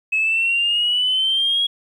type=exponential sweep; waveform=sine; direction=up; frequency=2572 to 3323 Hz; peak=-15 dBFS; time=0.12-1.67 s; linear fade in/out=10 ms; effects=tanh soft clip ceiling -11 dBFS + 9-bit